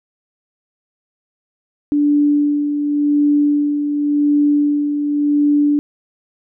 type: tone with tremolo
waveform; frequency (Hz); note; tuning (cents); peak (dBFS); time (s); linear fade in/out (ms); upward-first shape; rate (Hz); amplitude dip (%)
sine; 292; D4; -10; -10; 1.92-5.79; 0; sine; 0.9; 50
effects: none